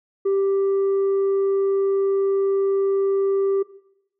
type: tone with tanh clipping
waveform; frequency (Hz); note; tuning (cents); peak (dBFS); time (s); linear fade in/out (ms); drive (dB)
sine; 392; G4; 0; -18; 0.25-3.63; 10; 2
effects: noise-tail reverb RT60 0.8 s tail -18 dB re dry